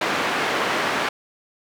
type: band-pass noise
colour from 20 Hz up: white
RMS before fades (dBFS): -23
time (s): 0.01-1.09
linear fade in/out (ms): 5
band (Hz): 220 to 1900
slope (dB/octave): 12
effects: none